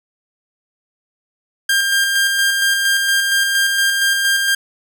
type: tone with tremolo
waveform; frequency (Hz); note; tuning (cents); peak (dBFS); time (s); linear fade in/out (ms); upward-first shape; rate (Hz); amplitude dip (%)
sawtooth; 1599; G6; +34; -9; 1.69-4.55; 5; square; 4.3; 30
effects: none